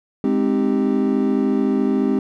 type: chord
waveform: triangle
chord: Ab major seventh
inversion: none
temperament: equal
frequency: 207.7 / 261.6 / 311.1 / 392 Hz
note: Ab3 / C4 / Eb4 / G4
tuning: 0 / 0 / 0 / 0 cents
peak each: -19 / -17 / -23 / -21 dBFS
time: 0.24-2.19 s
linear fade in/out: 2 ms
effects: none